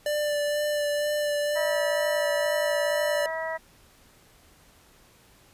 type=tone with vibrato; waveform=square; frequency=590 Hz; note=D5; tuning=8 cents sharp; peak=-25 dBFS; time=0.06-3.26 s; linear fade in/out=2 ms; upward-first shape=sine; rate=2.1 Hz; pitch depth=15 cents each way
type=harmonic tone; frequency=322.4 Hz; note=E4; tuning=38 cents flat; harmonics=2 / 3 / 4 / 5 / 6; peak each=-31 / -35 / -41 / -42 / -34 dBFS; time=1.55-3.58 s; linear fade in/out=20 ms
effects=pink hiss -57 dBFS RMS until 5.53 s + resampled to 32000 Hz